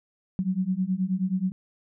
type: beating tone pair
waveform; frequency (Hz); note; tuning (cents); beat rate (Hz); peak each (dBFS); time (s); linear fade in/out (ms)
sine; 181.6 / 191; F#3 / G3; -32 / -45; 9.4; -27 / -26; 0.39-1.52; 0
effects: none